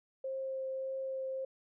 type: tone with vibrato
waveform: sine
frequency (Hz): 530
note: C5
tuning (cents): +22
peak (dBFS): -35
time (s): 0.24-1.45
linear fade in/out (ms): 5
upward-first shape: triangle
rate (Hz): 1.7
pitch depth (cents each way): 9
effects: none